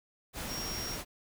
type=tone in noise; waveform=sine; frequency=5588 Hz; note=F8; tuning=in tune; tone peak=-38 dBFS; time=0.47-0.98 s; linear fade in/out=50 ms; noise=pink; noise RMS=-39 dBFS; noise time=0.33-1.05 s; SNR=-2 dB; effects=none